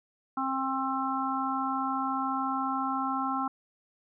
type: harmonic tone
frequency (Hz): 265.9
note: C4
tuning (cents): +28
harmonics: 1 / 3 / 4 / 5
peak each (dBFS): -33 / -33 / -33 / -33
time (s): 0.37-3.48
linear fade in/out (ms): 5
effects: none